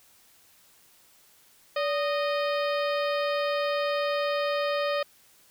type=harmonic tone with a mistuned harmonic; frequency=618 Hz; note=D#5; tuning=12 cents flat; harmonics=1 / 2 / 3 / 4 / 5 / 6 / 7 / 8; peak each=-26 / -32 / -36 / -38 / -40 / -42 / -43 / -44 dBFS; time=1.76-5.03 s; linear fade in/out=5 ms; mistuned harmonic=1; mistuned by=-120 cents; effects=white hiss -59 dBFS RMS until 5.5 s